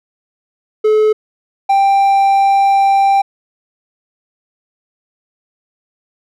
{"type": "tone pair in turn", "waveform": "triangle", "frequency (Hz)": [430, 787.7], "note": ["A4", "G5"], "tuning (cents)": [-40, 8], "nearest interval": "minor seventh", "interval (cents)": 1048, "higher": "second", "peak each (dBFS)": -6, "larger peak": "neither", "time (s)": [[0.84, 1.13], [1.69, 3.22]], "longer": "second", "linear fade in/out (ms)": 10, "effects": []}